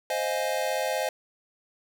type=chord; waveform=square; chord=F minor seventh; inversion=second; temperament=equal; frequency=523.3 / 622.3 / 698.5 / 830.6 Hz; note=C5 / Eb5 / F5 / Ab5; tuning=0 / 0 / 0 / 0 cents; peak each=-31 / -31 / -34 / -34 dBFS; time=0.1-1.09 s; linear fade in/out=2 ms; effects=none